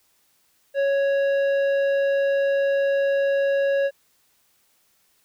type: tone with tanh clipping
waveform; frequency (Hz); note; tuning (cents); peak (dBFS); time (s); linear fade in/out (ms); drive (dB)
triangle; 554.4; C#5; 0; -20; 0.74-3.91; 50; 14
effects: white hiss -64 dBFS RMS until 5.24 s